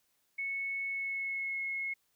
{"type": "tone with pitch glide", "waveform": "sine", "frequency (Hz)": [2205, 2173], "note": ["C#7", "C#7"], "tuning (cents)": [-10, -35], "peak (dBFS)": -33, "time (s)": [0.38, 1.94], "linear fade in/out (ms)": 10, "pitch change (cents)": -25, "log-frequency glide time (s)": [0.88, 1.61], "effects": ["white hiss -75 dBFS RMS until 2.15 s"]}